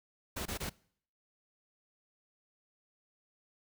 pink noise bursts, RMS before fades -38 dBFS, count 3, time 0.36-0.697 s, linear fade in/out 10 ms, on 97 ms, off 23 ms, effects noise-tail reverb RT60 0.6 s tail -23 dB re dry

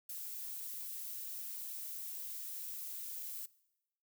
violet noise, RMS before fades -44 dBFS, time 0.09-3.46 s, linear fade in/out 5 ms, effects noise-tail reverb RT60 0.9 s tail -21 dB re dry

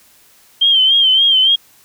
sine tone with vibrato, 3151 Hz, G7, 8 cents sharp, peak -8 dBFS, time 0.61-1.56 s, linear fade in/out 10 ms, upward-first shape sine, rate 3.5 Hz, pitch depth 64 cents each way, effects white hiss -49 dBFS RMS until 1.84 s

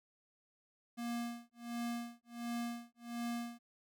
square tone with tremolo, 236.5 Hz, A#3, 25 cents sharp, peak -37 dBFS, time 0.97-3.59 s, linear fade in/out 20 ms, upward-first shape sine, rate 1.4 Hz, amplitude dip 100%, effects none

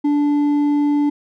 sine tone with hard clipping, 291.3 Hz, D4, 14 cents flat, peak -15 dBFS, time 0.04-1.1 s, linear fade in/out 10 ms, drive 4 dB, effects none

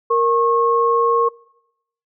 sine tone pair together, 466.2 / 1088.5 Hz, A#4 / C#6, 0 / -32 cents, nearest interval octave + minor third, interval 1468 cents, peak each -16 dBFS, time 0.1-1.29 s, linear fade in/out 10 ms, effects noise-tail reverb RT60 0.8 s tail -24 dB re dry

